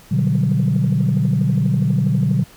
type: chord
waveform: sine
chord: G major seventh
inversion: first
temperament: just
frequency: 122.5 / 147 / 183.75 / 196 Hz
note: B2 / D3 / F#3 / G3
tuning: -14 / +2 / -12 / 0 cents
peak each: -18 / -17 / -19 / -22 dBFS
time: 0.11-2.44 s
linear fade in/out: 10 ms
effects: tanh soft clip ceiling -8 dBFS + pink hiss -46 dBFS RMS until 2.56 s